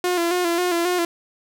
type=tone with vibrato; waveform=sawtooth; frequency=349.4 Hz; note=F4; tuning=1 cent sharp; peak=-15 dBFS; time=0.04-1.05 s; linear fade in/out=2 ms; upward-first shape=square; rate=3.7 Hz; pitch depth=47 cents each way; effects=none